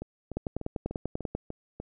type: two click trains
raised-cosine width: 2 ms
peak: -23 / -17 dBFS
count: 7 / 11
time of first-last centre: 0.02-1.8 / 0.37-1.35 s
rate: 3.37 / 10.2 Hz
effects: none